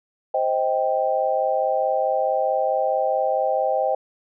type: chord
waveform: sine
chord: C minor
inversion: none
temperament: just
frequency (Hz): 523.3 / 627.9 / 784.9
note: C5 / Eb5 / G5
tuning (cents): 0 / +16 / +2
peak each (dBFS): -23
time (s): 0.34-3.95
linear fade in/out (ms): 5
effects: none